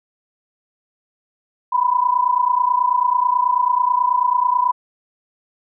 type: tone pair together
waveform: sine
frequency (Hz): 978 / 1007.2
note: B5 / B5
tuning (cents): -17 / +34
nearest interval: minor second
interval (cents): 51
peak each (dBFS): -17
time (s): 1.72-4.72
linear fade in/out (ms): 10
effects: none